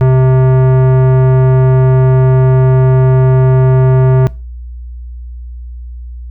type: tone with tanh clipping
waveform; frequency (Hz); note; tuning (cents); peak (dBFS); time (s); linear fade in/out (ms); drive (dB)
sine; 130; C3; -11; -7; 0.01-4.27; 0; 17
effects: noise-tail reverb RT60 0.3 s tail -22 dB re dry + added 60 Hz sine -23 dBFS peak until 6.3 s